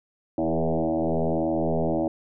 sine tone with frequency modulation, 161.1 Hz, E3, 39 cents flat, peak -21 dBFS, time 0.38-2.08 s, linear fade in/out 2 ms, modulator 81 Hz, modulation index 6.9, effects none

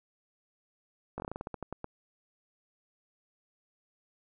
slowing click train, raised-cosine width 1 ms, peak -23 dBFS, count 13, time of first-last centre 1.18-1.844 s, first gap 19 ms, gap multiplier 1.18, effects none

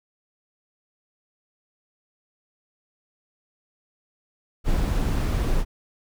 brown noise, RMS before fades -22 dBFS, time 4.64-5.65 s, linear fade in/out 50 ms, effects none

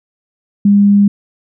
sine tone, 202.3 Hz, G#3, 45 cents flat, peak -5 dBFS, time 0.65-1.08 s, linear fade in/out 5 ms, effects none

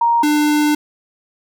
sine / square tone pair in turn, 936 / 298.7 Hz, A#5 / D4, +7 / +29 cents, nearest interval octave + minor sixth, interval 1978 cents, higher first, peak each -11 / -13 dBFS, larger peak first, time 0.01-0.23 / 0.23-0.75 s, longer second, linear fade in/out 5 ms, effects none

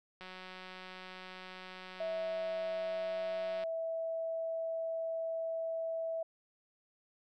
click train, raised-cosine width 0.3 ms, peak -32 dBFS, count 635, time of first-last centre 0.21-3.637 s, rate 185 Hz
sine tone with pitch glide, 651 to 654.8 Hz, E5 to E5, -22 to -12 cents, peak -34 dBFS, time 2-6.23 s, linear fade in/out 5 ms, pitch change +10 cents, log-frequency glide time 2.92-3.63 s
effects none

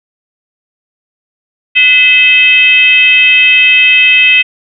sine tone with frequency modulation, 2579 Hz, E7, 39 cents flat, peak -3 dBFS, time 1.75-4.43 s, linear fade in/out 20 ms, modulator 552 Hz, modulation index 0.81, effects none

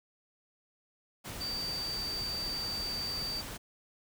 sine tone in noise, 4635 Hz, D8, 24 cents flat, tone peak -34 dBFS, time 1.4-3.42 s, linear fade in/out 20 ms, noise pink, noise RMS -42 dBFS, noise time 1.24-3.58 s, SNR +5 dB, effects none

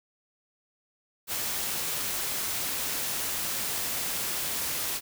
white noise, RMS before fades -31 dBFS, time 1.27-5.01 s, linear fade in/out 50 ms, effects none

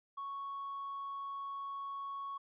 triangle tone with hard clipping, 1108.7 Hz, C#6, in tune, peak -39 dBFS, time 0.17-2.38 s, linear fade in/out 10 ms, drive 2 dB, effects resampled to 8000 Hz

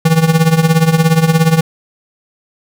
square tone with tremolo, 162 Hz, E3, 30 cents flat, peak -5 dBFS, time 0.05-1.61 s, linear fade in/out 5 ms, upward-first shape triangle, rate 17 Hz, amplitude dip 85%, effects none

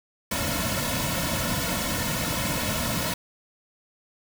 pink noise with comb filter, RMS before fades -27 dBFS, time 0.31-3.14 s, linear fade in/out 5 ms, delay 2.5 ms, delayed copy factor -0.9, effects none

